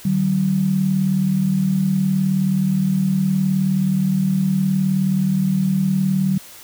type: tone pair together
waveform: sine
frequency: 150.96 / 190.2 Hz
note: D3 / F#3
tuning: +48 / +48 cents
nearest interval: major third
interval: 400 cents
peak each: -22 / -16 dBFS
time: 0.05-6.38 s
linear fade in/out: 5 ms
effects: white hiss -41 dBFS RMS until 6.63 s